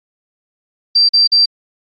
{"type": "tone bursts", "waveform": "sine", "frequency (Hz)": 4699, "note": "D8", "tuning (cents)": 0, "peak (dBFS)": -7, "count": 3, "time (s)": [0.95, 1.458], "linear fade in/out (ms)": 10, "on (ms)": 140, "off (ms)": 44, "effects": ["AAC 32 kbps"]}